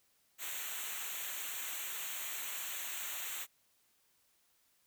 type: noise with comb filter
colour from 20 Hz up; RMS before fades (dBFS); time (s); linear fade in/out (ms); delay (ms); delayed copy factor
white; -41; 0.38-3.47; 50; 0.2; -0.95
effects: white hiss -73 dBFS RMS until 4.86 s